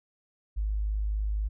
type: tone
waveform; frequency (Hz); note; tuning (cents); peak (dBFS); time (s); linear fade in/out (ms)
sine; 52; G#1; +3; -26; 0.56-1.49; 20
effects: none